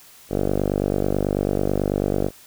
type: tone with low-pass filter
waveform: 5% pulse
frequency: 49.14 Hz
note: G1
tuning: 5 cents sharp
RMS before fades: -22 dBFS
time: 0.29-2.31 s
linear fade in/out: 50 ms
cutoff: 590 Hz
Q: 1.2
effects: white hiss -48 dBFS RMS until 2.46 s